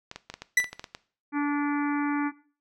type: clicks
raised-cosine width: 0.2 ms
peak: -20 dBFS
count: 11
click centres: 0.114 / 0.16 / 0.3 / 0.34 / 0.42 / 0.601 / 0.643 / 0.73 / 0.795 / 0.842 / 0.949 s
type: tone with exponential decay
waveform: 45% pulse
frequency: 1977 Hz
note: B6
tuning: 1 cent sharp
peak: -15 dBFS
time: 0.57-0.7 s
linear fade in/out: 5 ms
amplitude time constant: 27 ms
type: harmonic tone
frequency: 290.1 Hz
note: D4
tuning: 21 cents flat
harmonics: 1 / 3 / 4 / 5 / 6 / 7 / 8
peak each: -24 / -34 / -36 / -38 / -40 / -41 / -42 dBFS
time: 1.32-2.32 s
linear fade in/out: 50 ms
effects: noise-tail reverb RT60 0.4 s tail -17 dB re dry + low-pass 11000 Hz 12 dB/octave